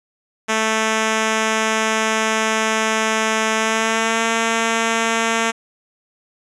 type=tone with pitch glide; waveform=5% pulse; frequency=220 to 227.2 Hz; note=A3 to A#3; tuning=0 to -44 cents; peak=-5 dBFS; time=0.48-5.52 s; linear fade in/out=20 ms; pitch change=+56 cents; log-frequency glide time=3.55-4.24 s; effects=resampled to 22050 Hz